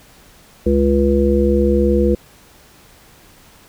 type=harmonic tone; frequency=69.6 Hz; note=C#2; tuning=8 cents sharp; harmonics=1 / 3 / 5 / 7; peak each=-17 / -17 / -17 / -17 dBFS; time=0.66-2.15 s; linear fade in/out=5 ms; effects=pink hiss -47 dBFS RMS until 3.68 s